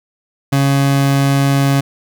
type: tone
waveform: 30% pulse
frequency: 138.59 Hz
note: C#3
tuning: in tune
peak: -8 dBFS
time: 0.52-1.81 s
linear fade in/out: 10 ms
effects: none